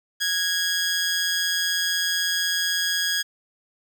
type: tone with amplitude modulation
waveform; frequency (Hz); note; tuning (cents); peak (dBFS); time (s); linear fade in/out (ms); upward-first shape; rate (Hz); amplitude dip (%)
15% pulse; 1650; G#6; -12; -13; 0.2-3.23; 20; sine; 176; 45
effects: none